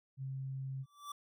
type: tone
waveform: sine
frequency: 133.8 Hz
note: C3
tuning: 39 cents sharp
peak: -38 dBFS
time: 0.17-0.86 s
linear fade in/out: 50 ms
type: tone with exponential growth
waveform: square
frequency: 1162 Hz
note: D6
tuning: 19 cents flat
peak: -40 dBFS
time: 0.83-1.12 s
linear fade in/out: 5 ms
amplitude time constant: 63 ms
effects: none